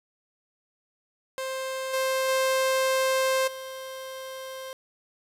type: tone with level steps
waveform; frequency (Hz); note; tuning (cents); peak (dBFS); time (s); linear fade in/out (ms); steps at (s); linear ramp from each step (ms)
sawtooth; 526; C5; +9; -26 / -20 / -18 / -32; 1.38-4.73; 0; 1.93 / 2.28 / 3.47; 10
effects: resampled to 32000 Hz + 8-bit